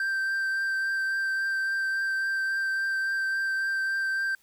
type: tone with vibrato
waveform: triangle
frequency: 1568 Hz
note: G6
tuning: in tune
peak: -23 dBFS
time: 0-4.35 s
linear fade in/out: 2 ms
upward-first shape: triangle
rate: 3.6 Hz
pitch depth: 13 cents each way
effects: white hiss -63 dBFS RMS until 4.42 s + MP3 96 kbps